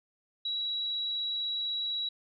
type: tone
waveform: sine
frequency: 3892 Hz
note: B7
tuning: 26 cents flat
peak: -30 dBFS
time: 0.45-2.09 s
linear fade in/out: 5 ms
effects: none